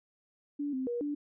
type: tone with pitch steps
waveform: sine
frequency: 288.8 / 260.4 / 478.7 / 291.7 Hz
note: D4 / C4 / A#4 / D4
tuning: -29 / -8 / +46 / -12 cents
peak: -31 dBFS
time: 0.59-1.15 s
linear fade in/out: 10 ms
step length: 140 ms
effects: none